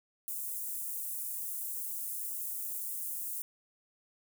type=high-pass noise; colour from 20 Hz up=white; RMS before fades=-38 dBFS; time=0.28-3.42 s; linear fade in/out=0 ms; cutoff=8800 Hz; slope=24 dB/octave; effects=none